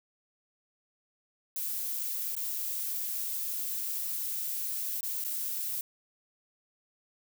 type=noise with dropouts; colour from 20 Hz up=violet; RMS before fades=-34 dBFS; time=1.56-5.81 s; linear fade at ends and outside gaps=2 ms; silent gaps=2.353-2.365 / 5.008-5.03 / 5.241-5.247 s; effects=none